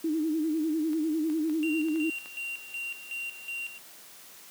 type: tone with vibrato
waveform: sine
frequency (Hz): 313.7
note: D#4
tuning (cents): +14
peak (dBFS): -25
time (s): 0.04-2.1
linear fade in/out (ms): 5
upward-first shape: sine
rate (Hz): 10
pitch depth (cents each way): 83
type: clicks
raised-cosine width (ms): 0.3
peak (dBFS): -30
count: 6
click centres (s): 0.932 / 1.3 / 1.497 / 1.885 / 1.959 / 2.259
type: tone with tremolo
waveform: triangle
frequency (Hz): 2762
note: F7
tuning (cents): -20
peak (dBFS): -31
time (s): 1.63-3.78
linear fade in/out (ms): 0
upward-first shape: square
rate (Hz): 2.7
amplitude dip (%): 70
effects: white hiss -50 dBFS RMS until 4.5 s + high-pass 150 Hz 12 dB/octave